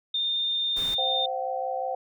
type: tone with vibrato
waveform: sine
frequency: 3625 Hz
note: A#7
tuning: 49 cents flat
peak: -24 dBFS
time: 0.14-1.26 s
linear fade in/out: 5 ms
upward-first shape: triangle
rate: 18 Hz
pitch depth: 10 cents each way
type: noise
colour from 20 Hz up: pink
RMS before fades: -39 dBFS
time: 0.76-0.95 s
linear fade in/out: 10 ms
type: chord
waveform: sine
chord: C suspended fourth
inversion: none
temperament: equal with one note detuned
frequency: 523.3 / 698.5 / 763.9 Hz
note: C5 / F5 / G5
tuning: 0 / 0 / -45 cents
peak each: -31 / -34 / -30 dBFS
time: 0.98-1.95 s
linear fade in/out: 5 ms
effects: none